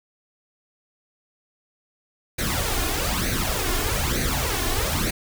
pink noise with flanger, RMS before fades -24 dBFS, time 2.38-5.11 s, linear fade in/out 10 ms, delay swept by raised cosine 0.47 to 2.87 ms, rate 1.1 Hz, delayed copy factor +0.7, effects none

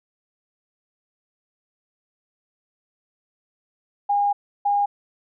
sine tone bursts at uneven times, 813 Hz, G#5, 37 cents flat, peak -17 dBFS, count 2, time 4.09-4.33 / 4.65-4.86 s, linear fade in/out 10 ms, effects none

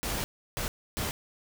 pink noise bursts at uneven times, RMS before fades -32 dBFS, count 3, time 0.03-0.24 / 0.57-0.68 / 0.97-1.11 s, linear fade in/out 0 ms, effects none

